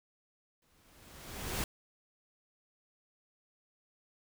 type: noise with exponential growth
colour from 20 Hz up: pink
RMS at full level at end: -33 dBFS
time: 0.62-1.64 s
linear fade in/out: 2 ms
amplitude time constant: 220 ms
effects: none